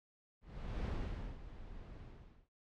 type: noise with ADSR envelope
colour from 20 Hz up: brown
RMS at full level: -37 dBFS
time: 0.41-2.49 s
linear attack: 460 ms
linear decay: 500 ms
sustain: -14 dB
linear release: 480 ms
effects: noise-tail reverb RT60 0.2 s tail -26 dB re dry + low-pass 4000 Hz 12 dB/octave